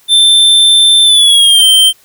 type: tone with pitch glide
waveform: square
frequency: 3555 to 3131 Hz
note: A7 to G7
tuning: +17 to -3 cents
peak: -4 dBFS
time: 0.08-1.93 s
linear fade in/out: 50 ms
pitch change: -220 cents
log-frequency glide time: 1.04-1.64 s
effects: white hiss -47 dBFS RMS until 2.04 s